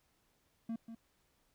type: tone with echo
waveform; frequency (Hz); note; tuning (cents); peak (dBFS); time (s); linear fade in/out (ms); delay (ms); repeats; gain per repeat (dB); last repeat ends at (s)
triangle; 227.7; A#3; -40; -34; 0.69-0.76; 5; 190; 1; -9; 0.95
effects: pink hiss -75 dBFS RMS until 1.54 s